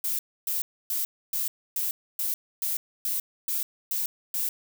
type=noise bursts; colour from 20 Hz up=violet; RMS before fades=-28 dBFS; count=11; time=0.04-4.49 s; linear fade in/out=2 ms; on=150 ms; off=280 ms; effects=none